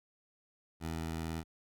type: tone with vibrato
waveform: 15% pulse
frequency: 81.2 Hz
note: E2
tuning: 26 cents flat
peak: -30 dBFS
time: 0.8-1.44 s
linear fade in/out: 50 ms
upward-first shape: sine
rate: 18 Hz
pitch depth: 15 cents each way
effects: none